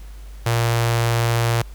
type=tone with notch filter; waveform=sawtooth; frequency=116.54 Hz; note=A#2; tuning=in tune; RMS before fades=-19 dBFS; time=0.46-1.62 s; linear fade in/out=5 ms; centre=240 Hz; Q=0.81; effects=added 50 Hz sine -34 dBFS peak until 1.74 s + pink hiss -50 dBFS RMS until 1.74 s